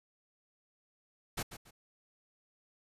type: noise with echo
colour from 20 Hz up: pink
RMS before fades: -36 dBFS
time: 1.37-1.43 s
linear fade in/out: 10 ms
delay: 140 ms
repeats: 2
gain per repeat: -11 dB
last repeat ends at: 1.71 s
effects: resampled to 32000 Hz